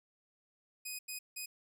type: tone bursts at uneven times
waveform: 10% pulse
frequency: 2500 Hz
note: D#7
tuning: 8 cents sharp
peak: -31 dBFS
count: 3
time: 0.85-0.99 / 1.08-1.19 / 1.36-1.46 s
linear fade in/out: 10 ms
effects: none